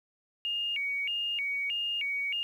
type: tone with vibrato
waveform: sine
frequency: 2522 Hz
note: D#7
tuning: 23 cents sharp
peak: -29 dBFS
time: 0.45-2.43 s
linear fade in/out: 0 ms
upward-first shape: square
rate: 1.6 Hz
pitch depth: 200 cents each way
effects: 10-bit